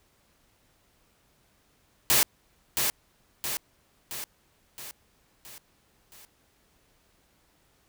white noise with echo, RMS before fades -21 dBFS, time 2.1-2.23 s, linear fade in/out 0 ms, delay 670 ms, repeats 6, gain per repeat -5 dB, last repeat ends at 6.25 s, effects pink hiss -66 dBFS RMS until 7.88 s

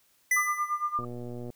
square tone with exponential decay, 2000 Hz, B6, 21 cents sharp, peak -21 dBFS, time 0.31-0.96 s, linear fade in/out 5 ms, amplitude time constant 140 ms
sine tone with tremolo, 1200 Hz, D6, 37 cents sharp, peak -24 dBFS, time 0.36-1.05 s, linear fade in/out 10 ms, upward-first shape sine, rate 8.7 Hz, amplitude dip 85%
click train, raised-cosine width 2 ms, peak -27 dBFS, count 63, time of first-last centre 0.99-1.502 s, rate 121 Hz
effects white hiss -66 dBFS RMS until 1.55 s

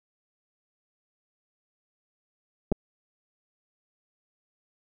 clicks, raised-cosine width 2 ms, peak -12 dBFS, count 2, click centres 2.718 / 2.723 s, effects none

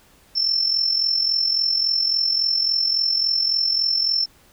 sine tone with amplitude modulation, 5360 Hz, E8, 28 cents sharp, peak -14 dBFS, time 0.35-4.26 s, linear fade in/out 20 ms, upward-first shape sine, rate 43.6 Hz, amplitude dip 65%, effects tanh soft clip ceiling -10 dBFS + pink hiss -54 dBFS RMS until 4.52 s

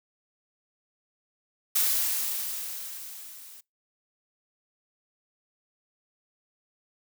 blue noise with level ramp, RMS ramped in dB -23 to -48 dBFS, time 1.75-3.61 s, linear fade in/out 10 ms, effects noise-tail reverb RT60 0.2 s tail -25 dB re dry

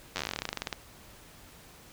slowing click train, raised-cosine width 0.2 ms, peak -14 dBFS, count 22, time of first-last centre 0.16-0.728 s, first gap 10 ms, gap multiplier 1.09, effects pink hiss -53 dBFS RMS until 1.92 s

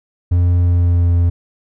triangle tone with pitch glide, 87.9 to 86.29 Hz, F2 to F2, +12 to -20 cents, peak -8 dBFS, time 0.31-1.3 s, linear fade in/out 10 ms, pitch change -32 cents, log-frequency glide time 0.58-1.14 s, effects none

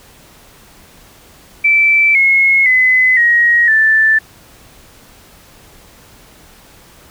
sine tone with pitch steps, 2326 / 2170 / 2025 / 1889.3 / 1762.8 Hz, D7 / C#7 / B6 / A#6 / A6, -17 / -37 / +43 / +23 / +3 cents, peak -7 dBFS, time 1.64-4.19 s, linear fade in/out 10 ms, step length 510 ms, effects pink hiss -43 dBFS RMS until 7.1 s

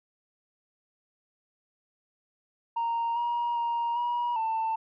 sine tone with pitch steps, 929 / 950 / 939 / 960 / 892 Hz, A#5 / A#5 / A#5 / B5 / A5, -6 / +33 / +12 / -49 / +23 cents, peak -24 dBFS, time 2.76-4.76 s, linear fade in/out 10 ms, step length 400 ms, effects tanh soft clip ceiling -24 dBFS

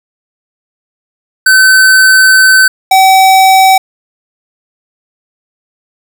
square tone pair in turn, 1528 / 764 Hz, G6 / G5, -45 / -45 cents, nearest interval octave, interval 1200 cents, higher first, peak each -3 dBFS, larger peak neither, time 1.46-2.68 / 2.91-3.78 s, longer first, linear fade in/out 5 ms, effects none

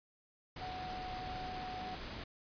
sine tone in noise, 740 Hz, F#5, in tune, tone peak -42 dBFS, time 0.61-1.95 s, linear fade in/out 5 ms, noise pink, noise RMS -45 dBFS, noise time 0.56-2.24 s, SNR 0 dB, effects resampled to 11025 Hz

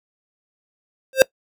square tone with exponential growth, 529 Hz, C5, 19 cents sharp, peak -4 dBFS, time 1.13-1.22 s, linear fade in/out 1 ms, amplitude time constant 18 ms, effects noise-tail reverb RT60 0.1 s tail -22 dB re dry

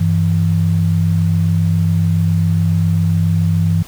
sine tone pair together, 97.54 / 164.81 Hz, G2 / E3, -8 / 0 cents, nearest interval major sixth, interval 908 cents, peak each -14 dBFS, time 0-3.83 s, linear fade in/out 10 ms, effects pink hiss -38 dBFS RMS until 3.87 s

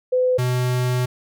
sine / square tone pair in turn, 506 / 125.3 Hz, B4 / B2, +42 / +25 cents, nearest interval 2 octaves, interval 2417 cents, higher first, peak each -15 / -19 dBFS, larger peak first, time 0.12-0.38 / 0.38-1.06 s, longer second, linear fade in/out 10 ms, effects none

